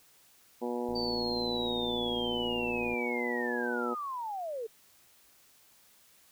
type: harmonic tone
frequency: 121.1 Hz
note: B2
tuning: 34 cents flat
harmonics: 2 / 3 / 4 / 5 / 6 / 7 / 8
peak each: -36 / -37 / -36 / -44 / -44 / -42 / -46 dBFS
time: 0.61-3.95 s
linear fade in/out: 20 ms
type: click train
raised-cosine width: 3 ms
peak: -34 dBFS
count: 116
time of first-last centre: 0.89-2.936 s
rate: 56.2 Hz
type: linear sweep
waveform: sine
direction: down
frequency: 4617 to 427.9 Hz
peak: -34 dBFS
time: 0.95-4.67 s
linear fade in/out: 10 ms
effects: white hiss -62 dBFS RMS until 6.31 s